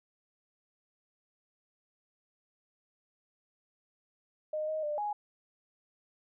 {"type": "tone with pitch steps", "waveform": "sine", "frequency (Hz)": [615, 625, 596, 832], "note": ["D#5", "D#5", "D5", "G#5"], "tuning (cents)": [-20, 8, 25, 3], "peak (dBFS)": -31, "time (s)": [4.53, 5.13], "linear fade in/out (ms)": 5, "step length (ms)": 150, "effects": []}